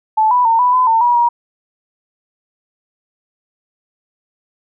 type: tone with pitch steps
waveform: sine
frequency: 871 / 988 / 910 / 990 / 1011 / 903 / 965 / 951 Hz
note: A5 / B5 / A#5 / B5 / B5 / A5 / B5 / A#5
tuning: -18 / 0 / -42 / +4 / +40 / +45 / -40 / +34 cents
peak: -9 dBFS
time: 0.17-1.29 s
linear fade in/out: 10 ms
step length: 140 ms
effects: none